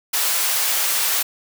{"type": "high-pass noise", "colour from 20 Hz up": "white", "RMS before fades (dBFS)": -20, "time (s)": [0.13, 1.23], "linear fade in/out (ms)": 10, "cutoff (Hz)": 660, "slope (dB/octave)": 12, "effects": []}